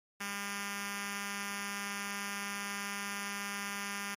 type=tone with notch filter; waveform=5% pulse; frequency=201.2 Hz; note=G3; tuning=45 cents sharp; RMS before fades=-39 dBFS; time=0.2-4.15 s; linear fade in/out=10 ms; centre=520 Hz; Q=0.55; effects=MP3 64 kbps